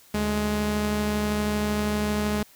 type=tone pair together; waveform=sawtooth; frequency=74.1 / 209.6 Hz; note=D2 / G#3; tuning=+16 / +16 cents; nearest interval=octave + tritone; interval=1800 cents; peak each=-27 / -20 dBFS; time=0.14-2.43 s; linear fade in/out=5 ms; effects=white hiss -54 dBFS RMS until 2.55 s